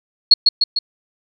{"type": "tone with echo", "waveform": "sine", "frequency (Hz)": 4329, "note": "C#8", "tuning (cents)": -42, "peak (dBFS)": -3, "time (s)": [0.31, 0.34], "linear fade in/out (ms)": 5, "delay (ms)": 150, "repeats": 3, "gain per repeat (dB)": -4, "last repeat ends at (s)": 0.79, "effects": []}